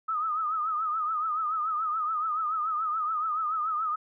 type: tone with vibrato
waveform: sine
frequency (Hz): 1261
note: D#6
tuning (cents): +23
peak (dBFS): -26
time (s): 0.08-3.96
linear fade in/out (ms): 10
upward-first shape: triangle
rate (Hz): 7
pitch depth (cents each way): 100
effects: none